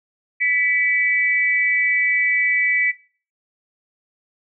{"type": "tone pair together", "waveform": "sine", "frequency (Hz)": [1975.5, 2292], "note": ["B6", "D7"], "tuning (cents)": [0, -43], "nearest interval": "minor third", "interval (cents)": 257, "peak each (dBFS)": -19, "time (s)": [0.4, 2.92], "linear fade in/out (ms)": 20, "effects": ["noise-tail reverb RT60 0.4 s tail -17 dB re dry"]}